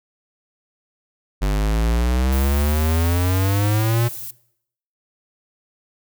square exponential sweep, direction up, 48.44 to 119.8 Hz, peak -17 dBFS, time 1.41-4.09 s, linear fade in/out 20 ms
violet noise, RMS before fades -32 dBFS, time 2.32-4.31 s, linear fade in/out 5 ms
effects noise-tail reverb RT60 0.7 s tail -20 dB re dry

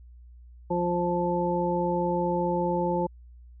harmonic tone, 175.3 Hz, F3, 7 cents sharp, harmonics 1 / 2 / 3 / 5, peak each -29 / -29 / -29 / -29 dBFS, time 0.7-3.07 s, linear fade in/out 10 ms, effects added 60 Hz sine -46 dBFS peak until 3.6 s

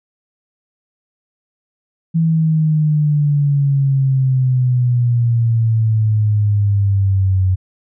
sine exponential sweep, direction down, 164.81 to 92.5 Hz, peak -11 dBFS, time 2.14-7.56 s, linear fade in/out 20 ms, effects none

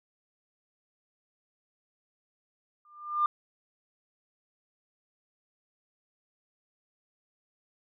sine tone with exponential growth, 1199 Hz, D6, 36 cents sharp, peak -19 dBFS, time 2.85-3.26 s, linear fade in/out 2 ms, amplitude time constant 89 ms, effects tanh soft clip ceiling -15 dBFS

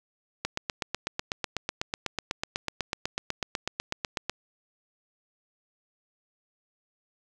click train, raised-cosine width 0.2 ms, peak -11 dBFS, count 32, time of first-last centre 0.45-4.296 s, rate 8.06 Hz, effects none

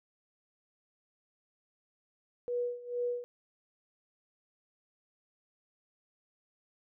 sine tone with tremolo, 485.9 Hz, B4, 28 cents flat, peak -29 dBFS, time 2.48-3.24 s, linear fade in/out 0 ms, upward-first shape sine, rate 2.2 Hz, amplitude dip 85%, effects none

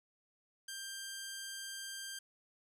10% pulse tone, 1585 Hz, G6, 19 cents sharp, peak -34 dBFS, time 0.68-2.19 s, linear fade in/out 5 ms, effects none

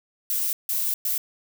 violet noise bursts at uneven times, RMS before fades -25 dBFS, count 3, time 0.3-0.53 / 0.69-0.94 / 1.05-1.18 s, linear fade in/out 2 ms, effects none

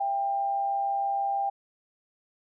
sine tone pair together, 667.7 / 794 Hz, E5 / G5, +22 / +22 cents, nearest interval minor third, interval 300 cents, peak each -37 / -25 dBFS, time 0-1.5 s, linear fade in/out 10 ms, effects none

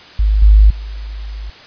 sine tone with level steps, 51.91 Hz, G#1, in tune, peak -9 / -3 / -23 dBFS, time 0.19-1.5 s, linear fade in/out 5 ms, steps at 0.42 / 0.7 s, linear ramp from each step 5 ms, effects white hiss -38 dBFS RMS until 1.66 s + resampled to 11025 Hz

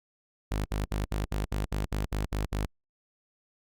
sawtooth tone bursts, 51.2 Hz, G#1, 24 cents flat, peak -24 dBFS, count 11, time 0.51-2.66 s, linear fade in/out 5 ms, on 140 ms, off 61 ms, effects Opus 48 kbps

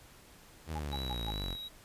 sawtooth linear sweep, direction down, 81.8 to 41.94 Hz, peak -32 dBFS, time 0.66-1.57 s, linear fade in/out 50 ms
sine tone bursts, 830.6 Hz, G#5, in tune, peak -37 dBFS, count 4, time 0.75-1.312 s, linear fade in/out 10 ms, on 43 ms, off 130 ms
triangle tone with vibrato, 3875 Hz, B7, 34 cents flat, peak -39 dBFS, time 0.91-1.69 s, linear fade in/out 20 ms, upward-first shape sine, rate 2.5 Hz, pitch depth 20 cents each way
effects pink hiss -57 dBFS RMS until 1.84 s + resampled to 32000 Hz

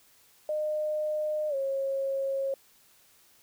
sine tone with pitch glide, 610 to 543.4 Hz, D#5 to C#5, -34 to -35 cents, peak -27 dBFS, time 0.49-2.54 s, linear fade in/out 2 ms, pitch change -201 cents, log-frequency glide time 1.49-1.55 s, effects white hiss -61 dBFS RMS until 3.42 s

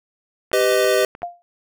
clicks, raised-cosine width 0.5 ms, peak -22 dBFS, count 7, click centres 0.516 / 0.612 / 0.722 / 0.845 / 1.032 / 1.151 / 1.22 s
square chord, G augmented, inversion none, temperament equal with one note detuned, 392 / 502.5 / 622.3 Hz, G4 / B4 / D#5, 0 / +30 / 0 cents, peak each -20 dBFS, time 0.53-1.05 s, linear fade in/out 2 ms
sine tone with exponential decay, 698.5 Hz, F5, in tune, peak -20 dBFS, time 1.23-1.42 s, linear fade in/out 0 ms, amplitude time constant 40 ms
effects none

